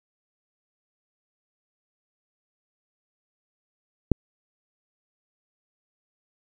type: click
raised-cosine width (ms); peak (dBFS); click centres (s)
3; -4; 4.117
effects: none